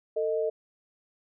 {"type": "tone pair together", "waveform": "sine", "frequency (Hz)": [448.1, 622.3], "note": ["A4", "D#5"], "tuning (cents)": [32, 0], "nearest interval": "tritone", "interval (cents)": 568, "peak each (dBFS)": [-27, -29], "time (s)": [0.16, 0.5], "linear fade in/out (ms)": 10, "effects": []}